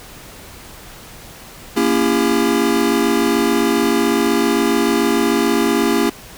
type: chord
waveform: square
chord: A# diminished seventh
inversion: none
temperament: just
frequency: 233.1 / 279.7 / 335.6 / 402.8 Hz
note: A#3 / C#4 / E4 / G4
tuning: 0 / +16 / +31 / +47 cents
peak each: -20 dBFS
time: 1.76-6.1 s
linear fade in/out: 10 ms
effects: pink hiss -38 dBFS RMS until 6.37 s